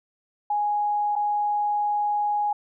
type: tone with dropouts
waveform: sine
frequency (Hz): 830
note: G#5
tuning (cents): -1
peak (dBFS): -21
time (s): 0.5-2.53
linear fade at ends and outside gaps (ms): 5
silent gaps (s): 1.155-1.161
effects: none